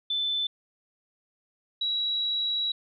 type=tone pair in turn; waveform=sine; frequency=3520 / 3888 Hz; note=A7 / B7; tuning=0 / -28 cents; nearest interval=major second; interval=172 cents; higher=second; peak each=-25 dBFS; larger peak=neither; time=0.1-0.47 / 1.81-2.72 s; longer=second; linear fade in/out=5 ms; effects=none